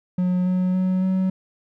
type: tone with pitch steps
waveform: triangle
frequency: 181.1 / 183.31 / 185.55 / 187.81 Hz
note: F#3 / F#3 / F#3 / F#3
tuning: -37 / -16 / +5 / +26 cents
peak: -16 dBFS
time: 0.18-1.3 s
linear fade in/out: 5 ms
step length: 280 ms
effects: none